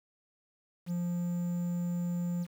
triangle tone with quantisation, 174.61 Hz, F3, in tune, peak -28 dBFS, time 0.86-2.47 s, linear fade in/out 50 ms, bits 9, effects none

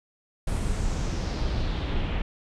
brown noise with low-pass filter sweep, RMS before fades -27 dBFS, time 0.47-2.22 s, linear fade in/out 5 ms, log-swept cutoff 9900 to 2700 Hz, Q 2.6, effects none

